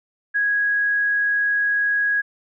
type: tone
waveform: sine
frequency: 1657 Hz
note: G#6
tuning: 4 cents flat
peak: -17 dBFS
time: 0.34-2.22 s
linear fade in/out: 20 ms
effects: none